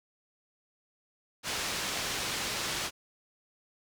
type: low-pass noise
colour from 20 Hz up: white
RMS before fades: -34 dBFS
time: 1.43-2.91 s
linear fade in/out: 50 ms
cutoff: 5600 Hz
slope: 12 dB/octave
effects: none